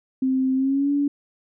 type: tone with pitch glide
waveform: sine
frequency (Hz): 261.8 to 285.5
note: C4 to D4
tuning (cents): +1 to -49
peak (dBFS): -18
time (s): 0.22-1.08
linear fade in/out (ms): 5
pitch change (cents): +150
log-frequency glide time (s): 0.55-0.91
effects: none